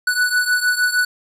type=beating tone pair; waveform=square; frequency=1480 / 1486.5 Hz; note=F#6 / F#6; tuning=0 / +8 cents; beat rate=6.5 Hz; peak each=-18 / -21 dBFS; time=0.07-1.05 s; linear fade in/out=5 ms; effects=resampled to 32000 Hz + 8-bit